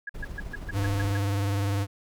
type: tone bursts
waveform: sine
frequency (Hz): 1661.2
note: G#6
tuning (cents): 0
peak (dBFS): -31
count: 8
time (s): 0.07-1.172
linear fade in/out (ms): 5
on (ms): 24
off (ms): 130
type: noise with tremolo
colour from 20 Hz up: brown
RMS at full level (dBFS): -35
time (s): 0.14-1.13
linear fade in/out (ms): 10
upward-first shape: triangle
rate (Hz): 19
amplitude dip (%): 45
type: tone with vibrato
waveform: square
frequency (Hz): 100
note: G2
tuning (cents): +35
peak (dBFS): -25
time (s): 0.72-1.87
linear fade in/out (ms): 50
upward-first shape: sine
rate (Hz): 20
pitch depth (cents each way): 61
effects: none